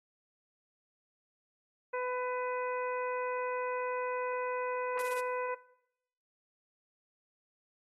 harmonic tone, 500 Hz, B4, 21 cents sharp, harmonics 1 / 2 / 3 / 4 / 5, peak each -34 / -38 / -42 / -45 / -47 dBFS, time 1.93-5.55 s, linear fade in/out 10 ms
blue noise bursts, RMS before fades -42 dBFS, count 4, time 4.99-5.199 s, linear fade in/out 2 ms, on 35 ms, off 23 ms
effects noise-tail reverb RT60 0.8 s tail -20 dB re dry + AAC 32 kbps

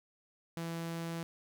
sawtooth tone, 166.6 Hz, E3, 19 cents sharp, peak -33 dBFS, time 0.57-1.23 s, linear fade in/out 0 ms, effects none

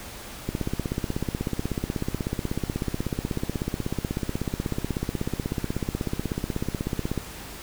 click train, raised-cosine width 3 ms, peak -13 dBFS, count 110, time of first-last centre 0.49-7.177 s, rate 16.3 Hz, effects pink hiss -40 dBFS RMS until 7.62 s

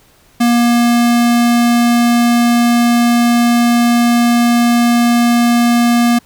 square tone, 237.8 Hz, A#3, 35 cents sharp, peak -9 dBFS, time 0.4-6.19 s, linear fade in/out 10 ms, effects pink hiss -49 dBFS RMS until 6.25 s

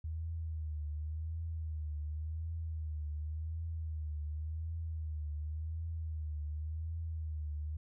sine tone with vibrato, 78.4 Hz, D#2, 14 cents sharp, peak -36 dBFS, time 0.04-7.77 s, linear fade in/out 5 ms, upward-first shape triangle, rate 0.9 Hz, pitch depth 89 cents each way, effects none

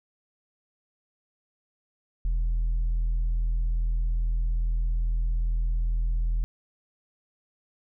triangle tone with tanh clipping, 41.2 Hz, E1, in tune, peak -23 dBFS, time 2.25-6.44 s, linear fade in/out 0 ms, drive 7 dB, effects none

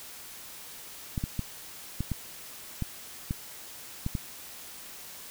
clicks, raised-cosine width 5 ms, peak -17 dBFS, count 9, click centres 1.178 / 1.239 / 1.393 / 2.006 / 2.117 / 2.823 / 3.309 / 4.064 / 4.152 s, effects white hiss -45 dBFS RMS until 5.3 s

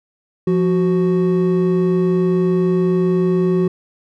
triangle tone pair together, 174.61 / 370.7 Hz, F3 / F#4, 0 / +3 cents, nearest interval octave + minor second, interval 1303 cents, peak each -14 dBFS, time 0.47-3.68 s, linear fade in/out 5 ms, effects none

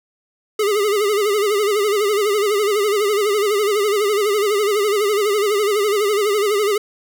square tone with vibrato, 413.1 Hz, G#4, 9 cents flat, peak -16 dBFS, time 0.59-6.78 s, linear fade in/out 5 ms, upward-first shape sine, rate 12 Hz, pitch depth 87 cents each way, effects 7-bit

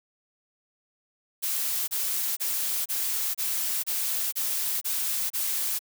blue noise bursts, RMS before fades -28 dBFS, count 9, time 1.42-5.792 s, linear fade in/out 20 ms, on 460 ms, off 29 ms, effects none

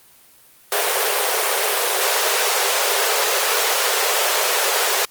pink high-pass noise, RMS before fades -19 dBFS, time 0.72-5.05 s, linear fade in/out 0 ms, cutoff 390 Hz, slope 96 dB/octave, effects white hiss -50 dBFS RMS until 5.1 s + Opus 32 kbps

